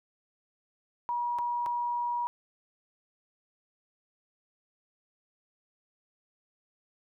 sine tone with dropouts, 960 Hz, B5, 49 cents flat, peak -28 dBFS, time 1.09-2.27 s, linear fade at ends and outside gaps 0 ms, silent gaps 1.386-1.39 / 1.661-1.665 s, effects none

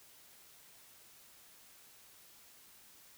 silence, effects white hiss -60 dBFS RMS until 3.17 s

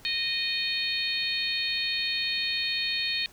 harmonic tone, 618 Hz, D#5, 12 cents flat, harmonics 3 / 4 / 5 / 6 / 7, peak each -36 / -31 / -36 / -32 / -31 dBFS, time 0.05-3.26 s, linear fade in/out 0 ms, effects pink hiss -54 dBFS RMS until 3.32 s

